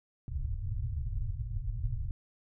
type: low-pass noise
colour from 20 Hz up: pink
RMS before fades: -34 dBFS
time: 0.28-2.11 s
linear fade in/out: 2 ms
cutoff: 130 Hz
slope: 96 dB/octave
effects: none